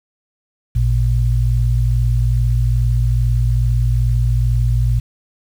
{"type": "tone pair together", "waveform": "sine", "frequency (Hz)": [55.63, 118], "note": ["A1", "A#2"], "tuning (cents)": [20, 22], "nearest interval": "octave + minor second", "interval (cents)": 1302, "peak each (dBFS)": -15, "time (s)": [0.75, 5], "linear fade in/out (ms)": 10, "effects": ["7-bit"]}